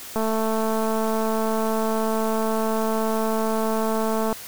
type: click train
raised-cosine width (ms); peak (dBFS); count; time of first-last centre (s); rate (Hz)
1; -12; 922; 0.16-4.327; 221
effects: white hiss -38 dBFS RMS until 4.47 s